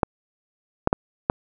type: clicks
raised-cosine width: 1 ms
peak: -3 dBFS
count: 4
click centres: 0.032 / 0.874 / 0.929 / 1.299 s
effects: none